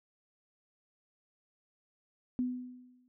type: tone with exponential decay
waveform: sine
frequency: 250 Hz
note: B3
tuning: 21 cents sharp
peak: -27 dBFS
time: 2.39-3.08 s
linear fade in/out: 0 ms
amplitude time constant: 150 ms
effects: none